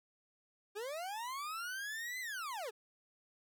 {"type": "linear two-way sweep", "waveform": "40% pulse", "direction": "up then down", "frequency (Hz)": [392, 2057, 392], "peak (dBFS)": -39, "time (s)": [0.75, 2.71], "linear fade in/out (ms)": 20, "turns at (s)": 2.2, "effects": []}